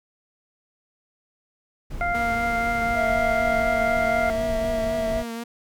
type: noise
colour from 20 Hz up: brown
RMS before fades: -33 dBFS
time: 1.9-5.23 s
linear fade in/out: 10 ms
type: harmonic tone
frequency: 698.5 Hz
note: F5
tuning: in tune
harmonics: 1 / 2 / 3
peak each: -24 / -27 / -29 dBFS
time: 2.01-4.3 s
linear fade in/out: 0 ms
type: tone with vibrato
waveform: sawtooth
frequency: 233.1 Hz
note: A#3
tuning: in tune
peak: -26 dBFS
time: 2.14-5.44 s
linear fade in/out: 10 ms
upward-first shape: triangle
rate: 4 Hz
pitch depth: 36 cents each way
type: tone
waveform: triangle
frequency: 655 Hz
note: E5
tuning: 11 cents flat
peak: -21 dBFS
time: 2.94-5.24 s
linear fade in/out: 50 ms
effects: none